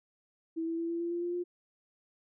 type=tone with pitch steps; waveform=sine; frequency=326.8 / 330.4 / 334.1 / 337.7 / 341.5 / 345.2 / 349 / 352.9 Hz; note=E4 / E4 / E4 / E4 / F4 / F4 / F4 / F4; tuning=-15 / +4 / +23 / +42 / -39 / -20 / -1 / +18 cents; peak=-31 dBFS; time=0.56-1.44 s; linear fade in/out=20 ms; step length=110 ms; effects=none